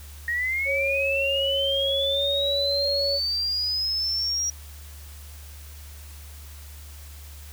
sine linear sweep, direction up, 1864.7 to 5710 Hz, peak -23 dBFS, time 0.28-4.5 s, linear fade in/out 2 ms
sine tone with pitch glide, 550 to 561.6 Hz, C#5 to C#5, -14 to +22 cents, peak -25 dBFS, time 0.65-3.2 s, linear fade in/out 50 ms, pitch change +36 cents, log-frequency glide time 2.12-2.21 s
effects added 73 Hz sine -40 dBFS peak until 7.52 s + white hiss -48 dBFS RMS until 7.52 s

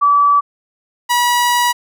sine / sawtooth tone pair in turn, 1151 / 968.4 Hz, D6 / B5, -35 / -34 cents, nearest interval minor third, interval 299 cents, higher first, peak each -8 dBFS, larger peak neither, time 0.01-0.41 / 1.09-1.73 s, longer second, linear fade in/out 20 ms, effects none

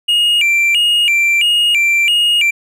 triangle tone with vibrato, 2597 Hz, E7, 26 cents flat, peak -8 dBFS, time 0.08-2.51 s, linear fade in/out 10 ms, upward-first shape square, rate 1.5 Hz, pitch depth 170 cents each way, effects none

